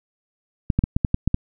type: clicks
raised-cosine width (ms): 5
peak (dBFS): -5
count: 8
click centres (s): 0.702 / 0.79 / 0.839 / 0.965 / 1.048 / 1.144 / 1.276 / 1.344
effects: none